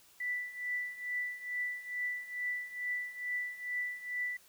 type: tone with tremolo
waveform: sine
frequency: 1975.5 Hz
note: B6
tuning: in tune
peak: -31 dBFS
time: 0.2-4.37 s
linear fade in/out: 5 ms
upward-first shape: triangle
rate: 2.3 Hz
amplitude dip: 85%
effects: white hiss -62 dBFS RMS until 4.48 s